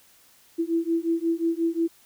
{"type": "beating tone pair", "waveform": "sine", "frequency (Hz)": [329.6, 335.2], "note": ["E4", "E4"], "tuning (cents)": [0, 29], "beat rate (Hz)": 5.6, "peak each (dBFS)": [-25, -25], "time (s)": [0.58, 1.88], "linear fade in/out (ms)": 20, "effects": ["white hiss -57 dBFS RMS until 2.05 s"]}